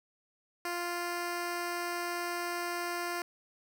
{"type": "tone", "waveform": "10% pulse", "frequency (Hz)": 348.6, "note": "F4", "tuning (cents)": -3, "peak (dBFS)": -25, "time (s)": [0.65, 3.22], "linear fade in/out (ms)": 2, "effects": []}